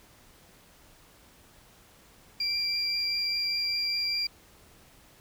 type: tone pair together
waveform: sine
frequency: 2349 / 4772 Hz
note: D7 / D8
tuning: 0 / +27 cents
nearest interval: octave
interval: 1227 cents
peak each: -33 / -26 dBFS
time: 2.4-4.27 s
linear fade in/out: 5 ms
effects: tanh soft clip ceiling -22 dBFS + pink hiss -57 dBFS RMS until 5.2 s